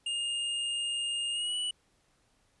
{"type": "tone with pitch glide", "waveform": "square", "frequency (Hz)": [2829, 2951], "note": ["F7", "F#7"], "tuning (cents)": [22, -5], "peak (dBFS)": -31, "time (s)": [0.06, 1.71], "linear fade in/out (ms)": 5, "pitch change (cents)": 73, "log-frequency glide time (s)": [1.32, 1.56], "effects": ["pink hiss -70 dBFS RMS until 2.6 s", "resampled to 24000 Hz"]}